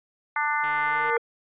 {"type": "harmonic tone", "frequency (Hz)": 296.3, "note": "D4", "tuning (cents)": 15, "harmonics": [3, 4, 5, 6, 7], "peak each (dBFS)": [-27, -29, -29, -33, -29], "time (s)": [0.36, 1.17], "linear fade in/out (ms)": 2}
{"type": "click train", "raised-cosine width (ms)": 0.3, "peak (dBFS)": -23, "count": 69, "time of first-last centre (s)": [0.64, 1.099], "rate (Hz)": 148}
{"type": "tone with exponential growth", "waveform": "triangle", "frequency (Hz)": 466.2, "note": "A#4", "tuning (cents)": 0, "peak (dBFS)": -20, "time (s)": [0.76, 1.18], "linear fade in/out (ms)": 5, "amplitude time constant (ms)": 91}
{"effects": ["resampled to 8000 Hz"]}